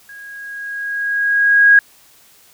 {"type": "tone with level ramp", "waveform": "sine", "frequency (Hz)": 1643, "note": "G#6", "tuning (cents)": -19, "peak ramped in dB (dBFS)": [-34, -4], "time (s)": [0.09, 1.79], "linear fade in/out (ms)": 2, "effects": ["white hiss -49 dBFS RMS until 2.53 s"]}